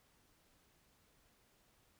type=silence; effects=pink hiss -72 dBFS RMS until 1.99 s